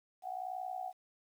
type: tone with amplitude modulation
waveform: sine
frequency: 742 Hz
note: F#5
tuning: 5 cents sharp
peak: -34 dBFS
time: 0.22-0.93 s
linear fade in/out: 50 ms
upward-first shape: sine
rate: 61.1 Hz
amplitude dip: 80%
effects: 11-bit